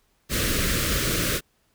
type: band-stop noise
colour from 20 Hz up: pink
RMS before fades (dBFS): -24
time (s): 0.29-1.41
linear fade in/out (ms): 50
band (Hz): 580 to 1200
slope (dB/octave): 48
effects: pink hiss -67 dBFS RMS until 1.74 s